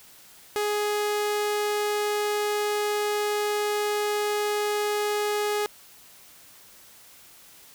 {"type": "tone", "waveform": "sawtooth", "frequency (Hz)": 416.8, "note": "G#4", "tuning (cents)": 6, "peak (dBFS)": -20, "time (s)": [0.56, 5.66], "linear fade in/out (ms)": 0, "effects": ["white hiss -51 dBFS RMS until 7.74 s"]}